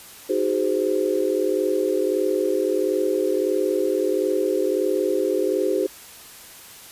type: chord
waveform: sine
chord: Ab dominant seventh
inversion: second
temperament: just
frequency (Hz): 311.5 / 373.8 / 415.3 / 519.1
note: Eb4 / Gb4 / Ab4 / C5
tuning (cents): +2 / +18 / 0 / -14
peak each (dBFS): -27 / -23 / -24 / -25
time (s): 0.29-5.87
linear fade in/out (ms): 10
effects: white hiss -43 dBFS RMS until 6.91 s + resampled to 32000 Hz